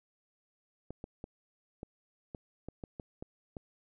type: clicks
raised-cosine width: 2 ms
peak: -28 dBFS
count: 10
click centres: 0.906 / 1.041 / 1.241 / 1.831 / 2.348 / 2.686 / 2.838 / 2.998 / 3.225 / 3.568 s
effects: none